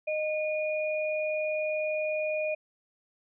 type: tone pair together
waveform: sine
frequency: 617 / 2445 Hz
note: D#5 / D#7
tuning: -15 / -31 cents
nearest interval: 2 octaves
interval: 2384 cents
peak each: -28 / -34 dBFS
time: 0.07-2.55 s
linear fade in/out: 10 ms
effects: none